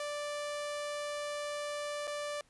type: tone with dropouts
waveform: sawtooth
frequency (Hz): 587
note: D5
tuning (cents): -1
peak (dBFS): -32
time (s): 0-2.41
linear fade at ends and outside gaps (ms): 2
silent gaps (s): 2.072-2.076
effects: pink hiss -68 dBFS RMS until 2.49 s + resampled to 24000 Hz